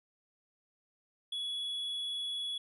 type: tone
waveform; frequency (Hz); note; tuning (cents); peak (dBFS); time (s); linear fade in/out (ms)
triangle; 3381; G#7; +30; -33; 1.32-2.58; 5
effects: resampled to 32000 Hz